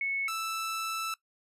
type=tone pair in turn; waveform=sine / sawtooth; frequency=2203 / 1320.5 Hz; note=C#7 / E6; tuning=-11 / +3 cents; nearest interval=major sixth; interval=886 cents; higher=first; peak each=-28 dBFS; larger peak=neither; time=0.01-0.28 / 0.28-1.14 s; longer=second; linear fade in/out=2 ms; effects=noise-tail reverb RT60 0.1 s tail -19 dB re dry + resampled to 32000 Hz